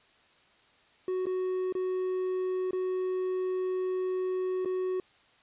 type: tone with dropouts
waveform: triangle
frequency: 370.4 Hz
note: F#4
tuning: 2 cents sharp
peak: -26 dBFS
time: 1.08-5 s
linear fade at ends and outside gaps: 2 ms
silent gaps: 1.257-1.267 / 1.725-1.751 / 2.709-2.731 / 4.649-4.657 s
effects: white hiss -62 dBFS RMS until 5.42 s + resampled to 8000 Hz